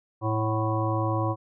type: harmonic tone with a mistuned harmonic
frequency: 110 Hz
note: A2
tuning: in tune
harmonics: 1 / 3 / 5 / 7 / 9 / 10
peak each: -26 / -30 / -32 / -34 / -32 / -34 dBFS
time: 0.21-1.36 s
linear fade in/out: 50 ms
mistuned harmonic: 7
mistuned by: -40 cents
effects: none